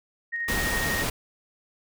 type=tone with tremolo; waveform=sine; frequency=1864.7 Hz; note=A#6; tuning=in tune; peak=-26 dBFS; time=0.32-1.04 s; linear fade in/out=20 ms; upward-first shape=square; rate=12 Hz; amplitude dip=25%
type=noise; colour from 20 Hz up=pink; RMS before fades=-28 dBFS; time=0.48-1.1 s; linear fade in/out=5 ms
effects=none